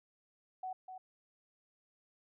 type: tone with echo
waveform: sine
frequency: 747 Hz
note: F#5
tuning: 16 cents sharp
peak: -38 dBFS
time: 0.63-0.73 s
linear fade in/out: 5 ms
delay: 250 ms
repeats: 1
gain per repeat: -7 dB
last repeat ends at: 0.98 s
effects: none

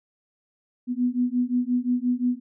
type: beating tone pair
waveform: sine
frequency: 244.2 / 249.9 Hz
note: B3 / B3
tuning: -19 / +21 cents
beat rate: 5.7 Hz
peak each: -24 dBFS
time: 0.87-2.4 s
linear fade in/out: 50 ms
effects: none

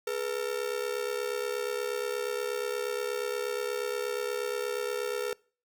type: ring-modulated tone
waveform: 45% pulse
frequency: 453.4 Hz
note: A#4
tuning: 48 cents flat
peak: -27 dBFS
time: 0.07-5.33 s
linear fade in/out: 0 ms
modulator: 34.2 Hz
effects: noise-tail reverb RT60 0.4 s tail -24 dB re dry

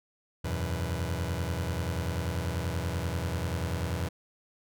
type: chord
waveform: sawtooth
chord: E suspended second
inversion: none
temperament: just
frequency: 82.41 / 92.71 / 123.61 Hz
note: E2 / F#2 / B2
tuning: 0 / +4 / +2 cents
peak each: -28 / -30 / -32 dBFS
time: 0.44-4.09 s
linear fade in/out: 10 ms
effects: none

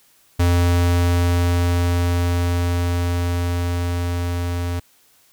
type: tone with level ramp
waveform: square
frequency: 87.31 Hz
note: F2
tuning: in tune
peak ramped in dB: -14 to -22 dBFS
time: 0.39-4.8 s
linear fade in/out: 10 ms
effects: white hiss -56 dBFS RMS until 5.32 s

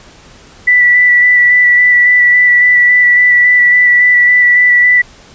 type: tone with vibrato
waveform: sine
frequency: 1968 Hz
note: B6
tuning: 7 cents flat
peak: -4 dBFS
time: 0.67-5.02 s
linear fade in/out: 10 ms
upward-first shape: square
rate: 3.6 Hz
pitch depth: 11 cents each way
effects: pink hiss -39 dBFS RMS until 5.34 s + resampled to 16000 Hz

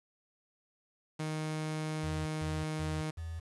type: tone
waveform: sawtooth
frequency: 155.56 Hz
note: D#3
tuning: in tune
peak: -30 dBFS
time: 1.19-3.11 s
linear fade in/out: 10 ms
type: tone bursts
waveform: sine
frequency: 82.41 Hz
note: E2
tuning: in tune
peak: -37 dBFS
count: 4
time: 2.03-3.4 s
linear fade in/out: 10 ms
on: 230 ms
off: 150 ms
effects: resampled to 24000 Hz + 9-bit

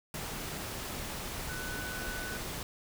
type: tone in noise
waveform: sine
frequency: 1495 Hz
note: F#6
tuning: 17 cents sharp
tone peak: -40 dBFS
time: 1.49-2.37 s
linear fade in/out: 2 ms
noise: pink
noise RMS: -39 dBFS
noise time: 0.14-2.63 s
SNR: -4 dB
effects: none

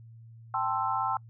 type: chord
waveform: sine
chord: A minor seventh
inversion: third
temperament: equal with one note detuned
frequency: 784 / 880 / 1046.5 / 1322.3 Hz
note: G5 / A5 / C6 / E6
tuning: 0 / 0 / 0 / +5 cents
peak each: -32 dBFS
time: 0.54-1.17 s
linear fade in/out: 2 ms
effects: noise-tail reverb RT60 0.1 s tail -26 dB re dry + added 114 Hz sine -47 dBFS peak until 1.29 s

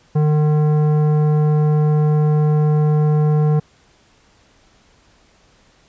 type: tone with tanh clipping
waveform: sine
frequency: 151.3 Hz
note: D#3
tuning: 48 cents flat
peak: -14 dBFS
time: 0.15-3.6 s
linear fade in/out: 10 ms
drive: 13 dB
effects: pink hiss -54 dBFS RMS until 5.88 s + resampled to 16000 Hz

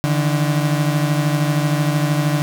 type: beating tone pair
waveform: 35% pulse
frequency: 146.83 / 159.83 Hz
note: D3 / D#3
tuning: 0 / +47 cents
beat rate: 13 Hz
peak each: -15 / -20 dBFS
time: 0.04-2.42 s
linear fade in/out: 0 ms
effects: none

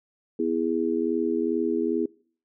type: chord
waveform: sine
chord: E major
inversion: second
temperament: just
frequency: 247.2 / 329.6 / 412 Hz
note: B3 / E4 / G#4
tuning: +2 / 0 / -14 cents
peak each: -28 / -26 / -27 dBFS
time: 0.39-2.06 s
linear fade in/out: 5 ms
effects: noise-tail reverb RT60 0.5 s tail -24 dB re dry

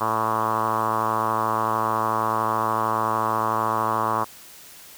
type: tone with low-pass filter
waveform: 5% pulse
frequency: 110.8 Hz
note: A2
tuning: 13 cents sharp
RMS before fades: -23 dBFS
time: 0-4.25 s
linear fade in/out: 20 ms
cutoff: 1100 Hz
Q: 5
effects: white hiss -45 dBFS RMS until 4.97 s

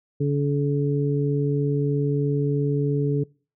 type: harmonic tone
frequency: 143.1 Hz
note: D3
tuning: 45 cents flat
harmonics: 1 / 2 / 3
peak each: -21 / -27 / -26 dBFS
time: 0.2-3.24 s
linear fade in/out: 10 ms
effects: noise-tail reverb RT60 0.4 s tail -25 dB re dry

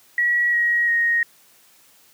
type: tone with pitch steps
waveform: sine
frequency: 1923 / 1896.5 / 1870.4 Hz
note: B6 / A#6 / A#6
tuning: -47 / +29 / +5 cents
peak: -16 dBFS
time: 0.18-1.23 s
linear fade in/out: 2 ms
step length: 350 ms
effects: white hiss -54 dBFS RMS until 2.13 s + high-pass 100 Hz 12 dB/octave

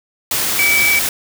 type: tone in noise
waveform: sine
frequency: 2296 Hz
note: D7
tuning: 40 cents flat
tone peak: -12 dBFS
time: 0.59-0.99 s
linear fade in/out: 2 ms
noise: white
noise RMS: -18 dBFS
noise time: 0.31-1.09 s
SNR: +3 dB
effects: none

